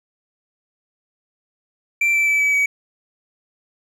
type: tone with pitch steps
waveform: triangle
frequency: 2349 / 2329 / 2309 / 2289 / 2269 Hz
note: D7 / D7 / D7 / D7 / C#7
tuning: 0 / -15 / -30 / -45 / +40 cents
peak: -13 dBFS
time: 2.01-2.66 s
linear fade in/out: 5 ms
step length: 130 ms
effects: none